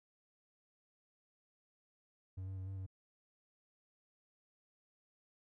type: tone with pitch steps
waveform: triangle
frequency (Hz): 93.9 / 95.7 / 93.9 / 96.7 / 94.7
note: F#2 / G2 / F#2 / G2 / F#2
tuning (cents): +26 / -41 / +26 / -23 / +41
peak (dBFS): -39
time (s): 2.37-2.865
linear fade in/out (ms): 10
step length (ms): 99
effects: none